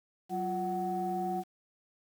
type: tone cluster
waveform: sine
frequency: 186.7 / 351 / 745 Hz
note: F#3 / F4 / F#5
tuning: +16 / +9 / +12 cents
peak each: -36 / -36 / -32 dBFS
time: 0.29-1.44 s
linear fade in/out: 50 ms
effects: tanh soft clip ceiling -23 dBFS + 9-bit